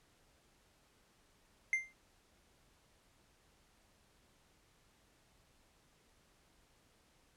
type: tone with exponential decay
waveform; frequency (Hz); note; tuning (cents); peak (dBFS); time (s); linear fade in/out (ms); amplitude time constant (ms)
triangle; 2093; C7; 0; -25; 1.73-1.93; 1; 42
effects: pink hiss -70 dBFS RMS until 7.36 s + low-pass 11000 Hz 12 dB/octave